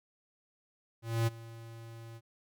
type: tone with ADSR envelope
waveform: square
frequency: 114.6 Hz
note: A#2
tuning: 29 cents flat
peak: -26 dBFS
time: 1.02-2.21 s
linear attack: 250 ms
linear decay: 23 ms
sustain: -20 dB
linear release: 47 ms
effects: none